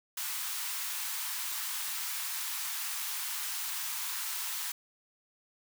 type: high-pass noise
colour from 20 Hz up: white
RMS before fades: -36 dBFS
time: 0.17-4.72 s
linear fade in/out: 5 ms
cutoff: 850 Hz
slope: 48 dB/octave
effects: none